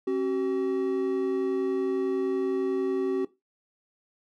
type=tone pair together; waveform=triangle; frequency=268.9 / 379.8 Hz; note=C4 / F#4; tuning=+47 / +45 cents; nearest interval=tritone; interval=598 cents; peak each=-28 / -23 dBFS; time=0.07-3.25 s; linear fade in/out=5 ms; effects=noise-tail reverb RT60 0.2 s tail -17 dB re dry